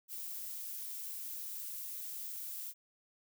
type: noise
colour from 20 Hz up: violet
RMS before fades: -43 dBFS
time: 0.08-2.74 s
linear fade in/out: 50 ms
effects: none